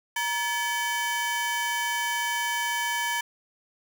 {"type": "ring-modulated tone", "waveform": "30% pulse", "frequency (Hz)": 1333, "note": "E6", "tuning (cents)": 19, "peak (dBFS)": -20, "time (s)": [0.16, 3.21], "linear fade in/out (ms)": 5, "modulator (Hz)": 388, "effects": []}